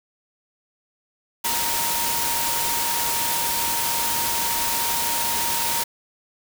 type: tone in noise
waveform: sine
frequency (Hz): 932.3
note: A#5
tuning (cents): 0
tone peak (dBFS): -28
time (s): 1.44-5.84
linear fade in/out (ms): 10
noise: white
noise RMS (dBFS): -24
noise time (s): 1.44-5.84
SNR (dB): -7
effects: none